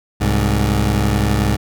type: tone pair together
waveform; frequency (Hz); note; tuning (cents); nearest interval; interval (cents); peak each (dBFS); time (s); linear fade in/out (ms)
20% pulse; 65.64 / 104.2; C2 / G#2; +6 / +6; minor sixth; 800; -12; 0.2-1.57; 20
effects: none